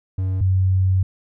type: tone pair in turn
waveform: triangle / sine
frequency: 94 / 94 Hz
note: F#2 / F#2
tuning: +28 / +28 cents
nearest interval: unison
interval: 0 cents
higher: neither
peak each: -17 / -14 dBFS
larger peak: second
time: 0.18-0.41 / 0.41-1.03 s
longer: second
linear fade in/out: 5 ms
effects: none